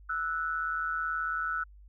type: tone pair together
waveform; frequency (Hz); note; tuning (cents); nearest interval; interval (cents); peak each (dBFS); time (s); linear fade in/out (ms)
sine; 1318.5 / 1476.9; E6 / F#6; 0 / -4; major second; 196; -32 / -32; 0.09-1.64; 10
effects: added 50 Hz sine -50 dBFS peak until 1.88 s